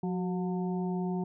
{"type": "harmonic tone with a mistuned harmonic", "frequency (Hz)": 179.7, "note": "F3", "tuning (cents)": 50, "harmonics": [1, 2, 4, 5], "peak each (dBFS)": [-30, -36, -42, -44], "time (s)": [0.03, 1.24], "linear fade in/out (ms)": 5, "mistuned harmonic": 2, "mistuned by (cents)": 57, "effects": []}